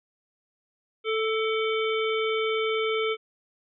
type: harmonic tone with a mistuned harmonic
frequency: 440 Hz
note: A4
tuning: in tune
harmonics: 1 / 3 / 5 / 7 / 8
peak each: -25 / -32 / -32 / -35 / -39 dBFS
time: 1.04-3.17 s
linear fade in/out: 50 ms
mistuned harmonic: 5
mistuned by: +43 cents
effects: none